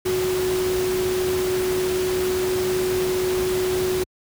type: tone in noise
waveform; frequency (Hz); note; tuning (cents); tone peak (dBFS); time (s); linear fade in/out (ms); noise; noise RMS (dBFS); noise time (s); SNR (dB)
sine; 369.1; F#4; -4; -20; 0.05-4.04; 10; pink; -29; 0.05-4.04; +6
effects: high-pass 60 Hz 12 dB/octave